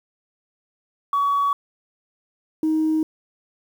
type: tone pair in turn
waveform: sine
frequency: 1130 / 314.2 Hz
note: C#6 / D#4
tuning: +33 / +17 cents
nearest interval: octave + minor seventh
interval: 2216 cents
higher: first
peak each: -16 dBFS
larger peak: neither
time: 1.13-1.53 / 2.63-3.03 s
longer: neither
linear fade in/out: 2 ms
effects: tanh soft clip ceiling -14 dBFS + 8-bit